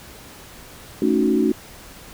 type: chord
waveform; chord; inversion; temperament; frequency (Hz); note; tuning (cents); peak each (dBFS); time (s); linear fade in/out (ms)
sine; D# half-diminished seventh; second; equal; 220 / 277.2 / 311.1 / 370; A3 / C#4 / D#4 / F#4; 0 / 0 / 0 / 0; -21; 1.02-1.52; 2
effects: pink hiss -42 dBFS RMS until 2.13 s